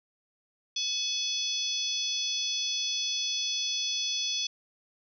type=harmonic tone with a mistuned harmonic; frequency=854 Hz; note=G#5; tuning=48 cents sharp; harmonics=3 / 4 / 5 / 6 / 7; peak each=-39 / -31 / -37 / -36 / -35 dBFS; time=0.76-4.47 s; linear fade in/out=5 ms; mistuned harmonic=5; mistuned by=+70 cents; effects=none